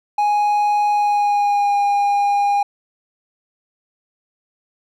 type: tone with pitch glide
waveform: triangle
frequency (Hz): 830 to 811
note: G#5 to G#5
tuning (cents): -1 to -41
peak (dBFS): -12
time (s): 0.18-2.63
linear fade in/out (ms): 5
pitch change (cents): -40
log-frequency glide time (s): 0.91-1.78
effects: none